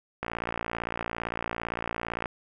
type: click train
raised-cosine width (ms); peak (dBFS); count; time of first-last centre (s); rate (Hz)
0.5; -15; 118; 0.23-2.258; 57.7
effects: none